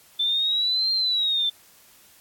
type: exponential two-way sweep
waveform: sine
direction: up then down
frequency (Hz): 3524 to 4200 to 3524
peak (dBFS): -20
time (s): 0.19-1.5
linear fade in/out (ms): 10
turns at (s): 0.92
effects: white hiss -54 dBFS RMS until 2.2 s + AAC 64 kbps